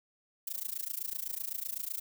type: noise with amplitude modulation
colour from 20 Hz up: violet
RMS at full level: -34 dBFS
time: 0.47-2 s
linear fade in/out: 5 ms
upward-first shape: sine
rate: 27.9 Hz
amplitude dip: 95%
effects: none